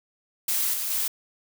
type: noise with level steps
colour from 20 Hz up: blue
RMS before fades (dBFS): -25 / -29 / -26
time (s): 0.48-1.08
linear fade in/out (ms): 5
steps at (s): 0.73 / 0.9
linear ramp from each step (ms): 10
effects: none